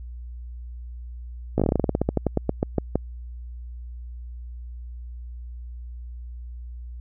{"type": "slowing click train", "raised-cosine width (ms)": 2, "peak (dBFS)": -7, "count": 21, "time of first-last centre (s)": [1.58, 2.956], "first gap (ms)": 17, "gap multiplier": 1.13, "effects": ["added 60 Hz sine -34 dBFS peak until 7 s"]}